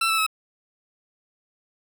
20% pulse tone with pitch steps, 1338 / 1315 / 1292.4 Hz, E6 / E6 / E6, +25 / -5 / -35 cents, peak -15 dBFS, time 0.01-0.265 s, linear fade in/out 5 ms, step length 85 ms, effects none

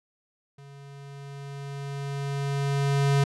square tone with level ramp, 140 Hz, C#3, 18 cents sharp, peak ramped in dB -46 to -19 dBFS, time 0.58-3.24 s, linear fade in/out 5 ms, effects low-pass 8000 Hz 12 dB/octave

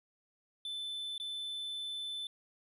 triangle tone with dropouts, 3520 Hz, A7, in tune, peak -36 dBFS, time 0.65-2.27 s, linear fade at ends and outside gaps 2 ms, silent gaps 1.18-1.199 s, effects resampled to 32000 Hz

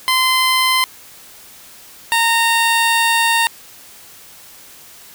15% pulse tone pair in turn, 1033 / 920.3 Hz, C6 / A#5, -22 / -22 cents, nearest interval major second, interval 200 cents, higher first, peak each -6 / -6 dBFS, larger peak neither, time 0.08-0.84 / 2.12-3.47 s, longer second, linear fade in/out 0 ms, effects white hiss -41 dBFS RMS until 5.14 s

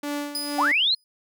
sawtooth tone with tremolo, 290.2 Hz, D4, 21 cents flat, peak -22 dBFS, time 0.03-0.72 s, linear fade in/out 5 ms, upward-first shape sine, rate 2.2 Hz, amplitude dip 70%
sawtooth tone with exponential decay, 4978 Hz, D#8, in tune, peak -22 dBFS, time 0.35-1.04 s, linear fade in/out 1 ms, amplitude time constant 150 ms
sine linear sweep, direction up, 687 to 4333 Hz, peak -18 dBFS, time 0.58-0.95 s, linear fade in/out 10 ms
effects none

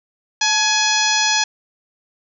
harmonic tone with a mistuned harmonic, 840 Hz, G#5, 19 cents sharp, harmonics 1 / 2 / 3 / 4 / 5 / 6 / 7 / 8, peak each -22 / -22 / -23 / -23 / -23 / -23 / -22 / -27 dBFS, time 0.41-1.44 s, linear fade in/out 5 ms, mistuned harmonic 1, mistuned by +59 cents, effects none

